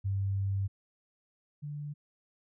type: tone pair in turn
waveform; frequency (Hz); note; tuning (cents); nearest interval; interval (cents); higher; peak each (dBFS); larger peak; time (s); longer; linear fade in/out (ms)
sine; 98 / 146.83; G2 / D3; 0 / 0; perfect fifth; 700; second; -28 / -36; first; 0.04-0.68 / 1.62-1.94; first; 20
effects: none